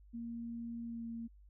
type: tone with pitch glide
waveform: sine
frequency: 233.1 to 230.2 Hz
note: A#3 to A#3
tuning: 0 to -22 cents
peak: -40 dBFS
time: 0.13-1.28 s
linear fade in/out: 20 ms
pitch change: -22 cents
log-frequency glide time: 0.85-1.05 s
effects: added 50 Hz sine -57 dBFS peak until 1.49 s